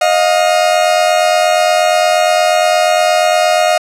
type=tone pair together; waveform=40% pulse; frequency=622.3 / 710.8 Hz; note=D#5 / F5; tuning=0 / +30 cents; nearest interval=major second; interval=230 cents; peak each=-11 dBFS; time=0.01-3.78 s; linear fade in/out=5 ms; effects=low-pass 9000 Hz 12 dB/octave